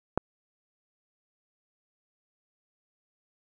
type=click; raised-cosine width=1 ms; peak=-10 dBFS; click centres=0.176 s; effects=none